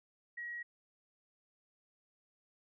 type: tone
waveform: sine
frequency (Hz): 1905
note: A#6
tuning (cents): +37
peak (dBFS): -40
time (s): 0.37-0.63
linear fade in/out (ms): 10
effects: none